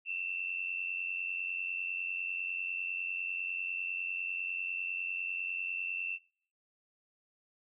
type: tone pair together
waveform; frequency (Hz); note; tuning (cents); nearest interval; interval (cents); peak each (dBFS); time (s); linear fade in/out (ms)
sine; 2631 / 2721; E7 / F7; -4 / -46; minor second; 58; -37 / -36; 0.05-6.19; 50
effects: noise-tail reverb RT60 0.5 s tail -22 dB re dry